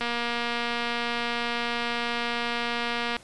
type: click train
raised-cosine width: 0.3 ms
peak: -13 dBFS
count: 749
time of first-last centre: 0.01-3.166 s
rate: 237 Hz
effects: pink hiss -51 dBFS RMS until 3.23 s + resampled to 24000 Hz